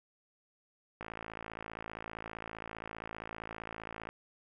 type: click train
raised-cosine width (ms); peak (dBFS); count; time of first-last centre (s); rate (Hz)
0.5; -26; 171; 1.01-4.09; 55.2
effects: none